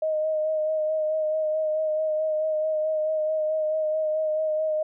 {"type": "tone with vibrato", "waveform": "sine", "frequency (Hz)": 622.3, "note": "D#5", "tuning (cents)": 0, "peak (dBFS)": -22, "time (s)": [0.02, 4.83], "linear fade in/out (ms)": 5, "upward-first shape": "sine", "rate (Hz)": 4.6, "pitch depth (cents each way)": 22, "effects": []}